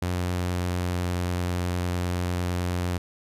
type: tone with pitch glide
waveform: sawtooth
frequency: 89.5 to 88.93 Hz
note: F2 to F2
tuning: +43 to +32 cents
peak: -21 dBFS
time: 0.02-2.98 s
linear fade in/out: 5 ms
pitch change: -11 cents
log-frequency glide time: 0.38-1.13 s
effects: resampled to 32000 Hz